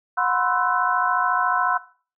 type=tone cluster; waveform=sine; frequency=726 / 998 / 1052 / 1321 / 1503 Hz; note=F#5 / B5 / C6 / E6 / F#6; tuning=-33 / +18 / +9 / +3 / +27 cents; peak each=-25 dBFS; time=0.17-1.78 s; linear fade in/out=10 ms; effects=noise-tail reverb RT60 0.4 s tail -18 dB re dry